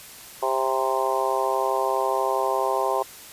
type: harmonic tone with a mistuned harmonic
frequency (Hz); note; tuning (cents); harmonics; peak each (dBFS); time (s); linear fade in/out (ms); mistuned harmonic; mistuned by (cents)
132.3; C3; +20; 3 / 4 / 5 / 6 / 7 / 8; -28 / -28 / -28 / -28 / -28 / -28; 0.42-3.03; 10; 8; -28
effects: white hiss -43 dBFS RMS until 3.32 s + resampled to 32000 Hz